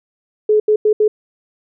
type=tone bursts at uneven times; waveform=sine; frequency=426.1 Hz; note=G#4; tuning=44 cents sharp; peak=-9 dBFS; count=4; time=0.49-0.6 / 0.68-0.76 / 0.85-0.93 / 1-1.08 s; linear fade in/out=5 ms; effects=none